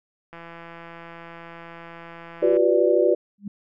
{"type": "click train", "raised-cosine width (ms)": 0.5, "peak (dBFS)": -26, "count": 377, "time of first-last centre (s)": [0.33, 2.568], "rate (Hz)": 168}
{"type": "chord", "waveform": "sine", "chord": "G dominant seventh", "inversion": "third", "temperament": "equal with one note detuned", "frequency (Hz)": [349.2, 381.9, 493.9, 587.3], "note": ["F4", "G4", "B4", "D5"], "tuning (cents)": [0, -45, 0, 0], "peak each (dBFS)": -21, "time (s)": [2.42, 3.15], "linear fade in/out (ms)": 10}
{"type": "tone with exponential growth", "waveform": "sine", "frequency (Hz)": 202.5, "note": "G#3", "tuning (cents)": -43, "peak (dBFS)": -25, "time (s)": [3.38, 3.48], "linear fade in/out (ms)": 5, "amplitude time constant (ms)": 21}
{"effects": []}